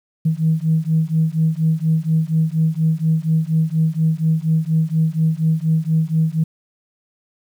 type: beating tone pair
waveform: sine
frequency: 157.8 / 162 Hz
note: D#3 / E3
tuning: +25 / -30 cents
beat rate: 4.2 Hz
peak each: -17 dBFS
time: 0.25-6.44 s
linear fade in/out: 10 ms
effects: tanh soft clip ceiling -7 dBFS + 8-bit